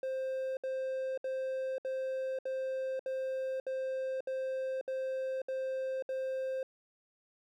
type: tone bursts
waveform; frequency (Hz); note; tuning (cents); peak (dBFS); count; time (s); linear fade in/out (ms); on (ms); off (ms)
triangle; 525; C5; +6; -31; 11; 0.03-6.63; 2; 540; 66
effects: none